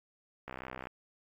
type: click train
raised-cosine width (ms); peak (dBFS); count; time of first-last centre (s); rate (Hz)
0.5; -26; 26; 0.48-0.871; 64
effects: AAC 64 kbps